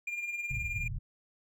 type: tone with tremolo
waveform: triangle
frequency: 2403 Hz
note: D7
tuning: 39 cents sharp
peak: -30 dBFS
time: 0.07-0.88 s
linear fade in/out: 5 ms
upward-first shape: sine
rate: 19 Hz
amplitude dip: 55%
type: low-pass noise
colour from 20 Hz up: white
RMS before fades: -37 dBFS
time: 0.5-0.99 s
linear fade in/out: 10 ms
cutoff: 140 Hz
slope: 48 dB/octave
effects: none